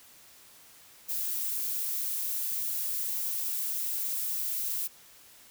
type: noise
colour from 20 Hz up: violet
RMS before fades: -32 dBFS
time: 1.08-4.88 s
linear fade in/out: 20 ms
effects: white hiss -55 dBFS RMS until 5.5 s